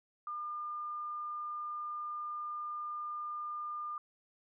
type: tone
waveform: sine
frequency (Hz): 1205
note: D6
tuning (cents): +44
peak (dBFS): -37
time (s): 0.27-3.98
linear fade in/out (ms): 2
effects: none